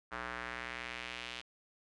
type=tone with band-pass filter sweep; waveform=square; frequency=60.6 Hz; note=B1; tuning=32 cents flat; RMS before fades=-43 dBFS; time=0.11-1.42 s; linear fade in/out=20 ms; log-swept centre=1400 to 3100 Hz; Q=1.9; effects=resampled to 24000 Hz